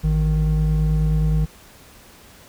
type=tone pair together; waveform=triangle; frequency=54.84 / 155.1 Hz; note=A1 / D#3; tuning=-5 / -5 cents; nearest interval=octave + tritone; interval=1800 cents; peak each=-16 dBFS; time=0.03-1.46 s; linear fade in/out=20 ms; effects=tanh soft clip ceiling -7 dBFS + pink hiss -47 dBFS RMS until 2.48 s